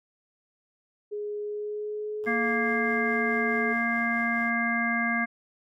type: tone with pitch glide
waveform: sine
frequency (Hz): 416.2 to 430.6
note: G#4 to A4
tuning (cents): +4 to -37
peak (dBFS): -30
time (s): 1.11-3.74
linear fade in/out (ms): 20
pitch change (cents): +59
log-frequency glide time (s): 1.42-2.73
type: tone with tremolo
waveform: 5% pulse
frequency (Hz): 105.1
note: G#2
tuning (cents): +21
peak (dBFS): -37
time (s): 2.23-4.5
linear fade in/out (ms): 5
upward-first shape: triangle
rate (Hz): 4.7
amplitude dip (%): 50
type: harmonic tone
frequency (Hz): 233.1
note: A#3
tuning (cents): 0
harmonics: 1 / 3 / 5 / 7 / 9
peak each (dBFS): -29 / -33 / -34 / -29 / -29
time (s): 2.26-5.26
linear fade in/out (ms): 20
effects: none